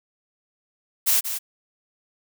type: noise with echo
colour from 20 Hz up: blue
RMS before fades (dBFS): -19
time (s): 1.06-1.21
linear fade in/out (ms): 20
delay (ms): 180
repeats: 1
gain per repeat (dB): -9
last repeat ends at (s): 1.39
effects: none